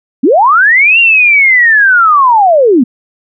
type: linear two-way sweep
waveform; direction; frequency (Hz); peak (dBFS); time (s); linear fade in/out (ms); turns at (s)
sine; up then down; 220 to 2796 to 220; -3; 0.23-2.84; 10; 0.99
effects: none